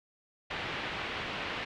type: low-pass noise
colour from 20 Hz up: white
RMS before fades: -37 dBFS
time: 0.5-1.65 s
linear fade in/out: 10 ms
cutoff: 3100 Hz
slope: 24 dB/octave
effects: none